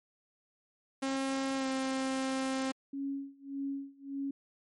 sawtooth tone with pitch glide, 269 to 264.7 Hz, C4 to C4, +48 to +20 cents, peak -27 dBFS, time 1.02-2.72 s, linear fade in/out 10 ms, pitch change -28 cents, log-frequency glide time 1.57-1.66 s
sine tone with tremolo, 276.5 Hz, C#4, 4 cents flat, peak -32 dBFS, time 2.93-4.31 s, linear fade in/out 5 ms, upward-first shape sine, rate 1.7 Hz, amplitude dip 95%
effects MP3 48 kbps

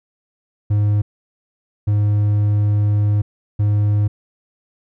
triangle tone bursts at uneven times, 103.83 Hz, G#2, in tune, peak -11 dBFS, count 3, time 0.7-1.02 / 1.87-3.22 / 3.59-4.08 s, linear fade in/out 10 ms, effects none

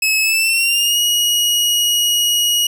sawtooth tone with pitch glide, 2581 to 2897 Hz, E7 to F#7, -37 to -37 cents, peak -10 dBFS, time 0.02-2.67 s, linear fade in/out 5 ms, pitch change +200 cents, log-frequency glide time 0.21-1 s, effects none

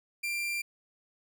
40% pulse tone, 2374 Hz, D7, 18 cents sharp, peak -30 dBFS, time 0.23-0.62 s, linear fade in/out 10 ms, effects none

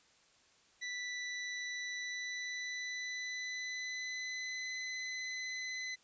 sawtooth tone with pitch glide, 1975.5 to 2021 Hz, B6 to B6, 0 to +39 cents, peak -35 dBFS, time 0.81-5.96 s, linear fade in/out 20 ms, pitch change +39 cents, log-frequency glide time 1.95-4.78 s, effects white hiss -67 dBFS RMS until 6.03 s + resampled to 16000 Hz

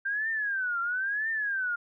sine tone with vibrato, 1577 Hz, G6, 10 cents sharp, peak -27 dBFS, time 0.05-1.76 s, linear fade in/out 10 ms, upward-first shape triangle, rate 1 Hz, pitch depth 250 cents each way, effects none

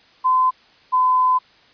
sine tone pair in turn, 1024 / 1015.8 Hz, C6 / B5, -38 / +48 cents, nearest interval unison, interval 14 cents, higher first, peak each -13 dBFS, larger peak neither, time 0.24-0.51 / 0.92-1.39 s, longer second, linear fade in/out 20 ms, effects white hiss -52 dBFS RMS until 1.73 s + resampled to 11025 Hz

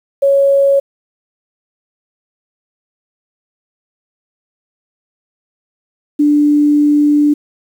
sine tone pair in turn, 554.4 / 294.3 Hz, C#5 / D4, 0 / +4 cents, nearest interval major seventh, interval 1096 cents, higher first, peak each -7 dBFS, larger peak neither, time 0.22-0.8 / 6.19-7.34 s, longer second, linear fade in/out 10 ms, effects 7-bit

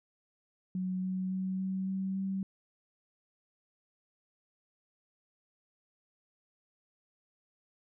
sine tone with pitch steps, 185 / 186.5 / 188.02 / 189.54 / 191.08 / 192.63 Hz, F#3 / F#3 / F#3 / F#3 / G3 / G3, 0 / +14 / +28 / +42 / -44 / -30 cents, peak -31 dBFS, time 0.75-2.43 s, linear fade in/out 2 ms, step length 280 ms, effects none

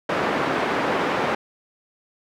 pink band-pass noise, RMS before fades -23 dBFS, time 0.09-1.35 s, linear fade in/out 5 ms, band 290 to 1800 Hz, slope 12 dB/octave, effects none

